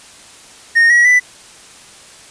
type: tone with pitch steps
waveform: triangle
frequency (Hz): 1849 / 1916 / 1986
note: A#6 / A#6 / B6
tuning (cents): -15 / +47 / +9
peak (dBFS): -5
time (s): 0.75-1.2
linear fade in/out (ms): 20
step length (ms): 150
effects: white hiss -40 dBFS RMS until 2.3 s + resampled to 22050 Hz